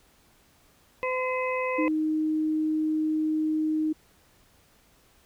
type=harmonic tone; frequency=511 Hz; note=C5; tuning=41 cents flat; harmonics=1 / 2 / 4 / 5; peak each=-28 / -31 / -34 / -35 dBFS; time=1.03-1.88 s; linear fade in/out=0 ms
type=tone; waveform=sine; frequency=311.1 Hz; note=D#4; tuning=in tune; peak=-23 dBFS; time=1.78-3.93 s; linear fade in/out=10 ms
effects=pink hiss -61 dBFS RMS until 5.25 s